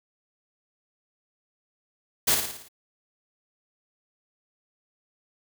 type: noise with echo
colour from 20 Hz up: white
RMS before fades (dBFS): -21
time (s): 2.27-2.35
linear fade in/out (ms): 10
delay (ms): 56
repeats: 6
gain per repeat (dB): -5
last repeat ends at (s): 2.686
effects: none